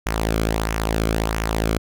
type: tone with flanger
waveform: sawtooth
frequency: 54.8 Hz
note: A1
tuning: 6 cents flat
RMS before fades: -22 dBFS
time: 0.06-1.78 s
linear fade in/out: 5 ms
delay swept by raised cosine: 0.23 to 1.11 ms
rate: 1.5 Hz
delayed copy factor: -0.55
effects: none